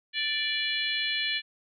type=harmonic tone with a mistuned harmonic; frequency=587.3 Hz; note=D5; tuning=in tune; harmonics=3 / 4 / 5 / 6 / 7; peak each=-33 / -33 / -33 / -33 / -33 dBFS; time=0.13-1.42 s; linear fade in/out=50 ms; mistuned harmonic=6; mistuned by=-58 cents; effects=none